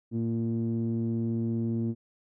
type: tone with low-pass filter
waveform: sawtooth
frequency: 114.7 Hz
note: A#2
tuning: 28 cents flat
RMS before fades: -29 dBFS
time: 0.11-1.95 s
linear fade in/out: 50 ms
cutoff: 280 Hz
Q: 8.9
effects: none